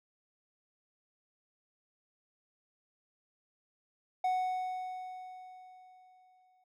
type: tone with exponential decay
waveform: triangle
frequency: 740 Hz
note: F#5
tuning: in tune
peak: -25 dBFS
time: 4.24-6.64 s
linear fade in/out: 5 ms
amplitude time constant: 520 ms
effects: none